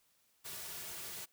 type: noise with comb filter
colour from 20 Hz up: white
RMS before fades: -45 dBFS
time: 0.44-1.26 s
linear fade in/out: 20 ms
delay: 3.8 ms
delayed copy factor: -0.6
effects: white hiss -73 dBFS RMS until 1.32 s